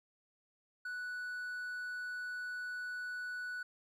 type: tone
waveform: triangle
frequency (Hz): 1480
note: F#6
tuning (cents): 0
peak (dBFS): -37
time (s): 0.85-3.63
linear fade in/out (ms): 5
effects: none